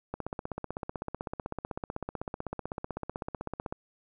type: click train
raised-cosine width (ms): 1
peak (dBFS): -20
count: 58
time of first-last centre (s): 0.14-3.725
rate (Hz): 15.9
effects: none